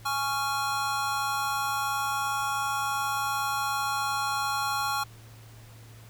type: chord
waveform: square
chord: Db major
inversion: second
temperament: just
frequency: 831.5 / 1108.7 / 1385.9 Hz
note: Ab5 / Db6 / F6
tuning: +2 / 0 / -14 cents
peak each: -32 dBFS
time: 0.05-5.04 s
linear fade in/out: 10 ms
effects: added 112 Hz sine -47 dBFS peak until 6.09 s + pink hiss -54 dBFS RMS until 6.09 s